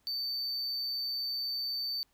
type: tone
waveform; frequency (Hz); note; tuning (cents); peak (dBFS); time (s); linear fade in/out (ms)
triangle; 4564; C#8; +50; -31; 0.07-2.03; 0
effects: pink hiss -72 dBFS RMS until 2.13 s